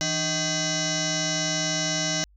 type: tone with frequency modulation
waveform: sine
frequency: 2960 Hz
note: F#7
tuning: in tune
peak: -23 dBFS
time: 0.01-2.24 s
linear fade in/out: 0 ms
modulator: 466 Hz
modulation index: 7.3
effects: added 50 Hz sine -54 dBFS peak until 2.36 s